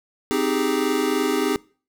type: chord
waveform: square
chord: Ab major seventh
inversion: first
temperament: equal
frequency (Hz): 261.6 / 311.1 / 392 / 415.3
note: C4 / Eb4 / G4 / Ab4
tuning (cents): 0 / 0 / 0 / 0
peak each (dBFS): -26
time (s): 0.31-1.56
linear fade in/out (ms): 0
effects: noise-tail reverb RT60 0.4 s tail -23 dB re dry

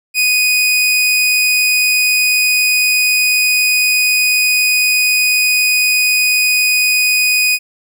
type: tone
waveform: sawtooth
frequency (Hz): 2487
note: D#7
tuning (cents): -1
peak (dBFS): -7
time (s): 0.14-7.59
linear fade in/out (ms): 50
effects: none

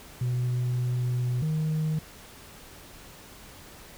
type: tone pair in turn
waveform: sine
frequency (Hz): 123.9 / 156.1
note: B2 / D#3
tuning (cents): +6 / +6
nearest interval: major third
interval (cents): 400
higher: second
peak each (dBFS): -22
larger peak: neither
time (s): 0.21-1.42 / 1.42-1.99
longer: first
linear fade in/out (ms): 5
effects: tanh soft clip ceiling -23 dBFS + pink hiss -48 dBFS RMS until 3.97 s

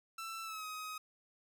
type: tone with pitch glide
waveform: sawtooth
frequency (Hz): 1333 to 1261.1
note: E6 to D#6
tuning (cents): +19 to +23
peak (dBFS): -38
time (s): 0.18-0.98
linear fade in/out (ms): 5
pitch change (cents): -96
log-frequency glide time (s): 0.43-0.65
effects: none

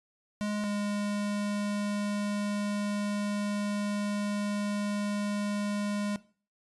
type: tone pair in turn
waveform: square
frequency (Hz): 208.4 / 205.5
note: G#3 / G#3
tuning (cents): +6 / -18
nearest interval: unison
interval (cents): 24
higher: first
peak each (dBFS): -30 / -30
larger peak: neither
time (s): 0.41-0.64 / 0.64-6.16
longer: second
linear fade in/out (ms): 0
effects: noise-tail reverb RT60 0.4 s tail -18 dB re dry + resampled to 24000 Hz

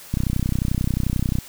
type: click train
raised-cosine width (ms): 5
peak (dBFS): -9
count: 40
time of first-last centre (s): 0.14-1.386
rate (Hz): 31.3
effects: white hiss -42 dBFS RMS until 1.48 s

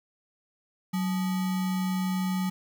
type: tone with sample-and-hold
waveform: sine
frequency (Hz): 185.9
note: F#3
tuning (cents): +8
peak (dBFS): -25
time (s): 0.93-2.5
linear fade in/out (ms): 10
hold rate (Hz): 1050
effects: none

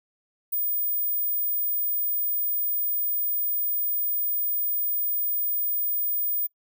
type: tone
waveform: sine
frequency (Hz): 15020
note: A#9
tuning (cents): +12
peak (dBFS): -23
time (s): 0.52-6.47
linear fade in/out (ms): 10
effects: noise-tail reverb RT60 0.1 s tail -21 dB re dry

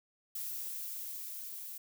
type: noise with level ramp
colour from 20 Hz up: violet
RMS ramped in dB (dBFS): -39 to -45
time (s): 0.35-1.78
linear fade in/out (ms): 5
effects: none

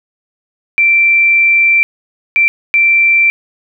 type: tone bursts at uneven times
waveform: sine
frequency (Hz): 2348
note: D7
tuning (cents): -1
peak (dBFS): -6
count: 3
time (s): 0.78-1.83 / 2.36-2.48 / 2.74-3.3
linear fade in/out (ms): 0
effects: none

